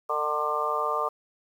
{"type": "harmonic tone with a mistuned harmonic", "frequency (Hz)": 150.6, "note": "D3", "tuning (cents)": 44, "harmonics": [3, 4, 5, 6, 7, 8], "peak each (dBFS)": [-33, -32, -35, -35, -31, -28], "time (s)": [0.09, 1.09], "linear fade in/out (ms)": 10, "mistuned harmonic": 8, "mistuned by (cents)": -19, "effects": ["9-bit"]}